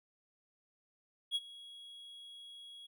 triangle tone with ADSR envelope, 3322 Hz, G#7, in tune, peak -28 dBFS, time 1.31-2.87 s, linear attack 44 ms, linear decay 39 ms, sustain -20 dB, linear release 14 ms, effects none

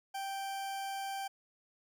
40% pulse tone, 783 Hz, G5, 2 cents flat, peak -36 dBFS, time 0.14-1.28 s, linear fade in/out 10 ms, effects 13-bit

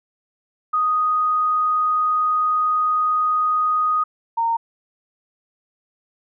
sine tone pair in turn, 1244.5 / 920.8 Hz, D#6 / A#5, 0 / -22 cents, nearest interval perfect fourth, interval 522 cents, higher first, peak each -16 / -17 dBFS, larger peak first, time 0.73-4.04 / 4.37-4.57 s, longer first, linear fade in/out 10 ms, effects none

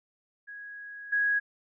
sine tone with level steps, 1658 Hz, G#6, 3 cents flat, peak -40 / -23 dBFS, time 0.47-1.4 s, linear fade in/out 20 ms, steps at 1.12 s, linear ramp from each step 10 ms, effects none

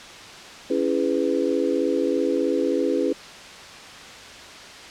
sine chord, C# minor seventh, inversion none, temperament just, 277.2 / 332.6 / 415.8 / 498.9 Hz, C#4 / E4 / G#4 / B4, 0 / +16 / +2 / +17 cents, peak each -25 dBFS, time 0.7-3.13 s, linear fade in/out 5 ms, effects white hiss -40 dBFS RMS until 4.9 s + low-pass 5000 Hz 12 dB/octave

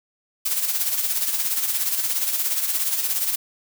blue noise with tremolo, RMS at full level -21 dBFS, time 0.45-3.36 s, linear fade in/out 10 ms, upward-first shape sine, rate 17 Hz, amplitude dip 55%, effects none

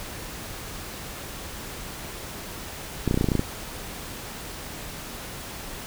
clicks, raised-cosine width 3 ms, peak -9 dBFS, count 10, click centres 3.077 / 3.111 / 3.143 / 3.175 / 3.211 / 3.243 / 3.287 / 3.318 / 3.353 / 3.394 s, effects pink hiss -37 dBFS RMS until 5.86 s

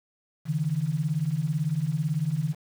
sine beating tone pair, 141.6 / 159.6 Hz, C#3 / D#3, +37 / +44 cents, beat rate 18 Hz, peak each -28 / -26 dBFS, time 0.45-2.55 s, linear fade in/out 50 ms, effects 8-bit

